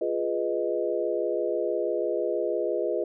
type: chord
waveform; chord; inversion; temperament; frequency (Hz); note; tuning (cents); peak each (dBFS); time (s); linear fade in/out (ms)
sine; F half-diminished seventh; none; equal; 349.2 / 415.3 / 493.9 / 622.3; F4 / Ab4 / Cb5 / Eb5; 0 / 0 / 0 / 0; -30; 0.01-3.04; 5
effects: none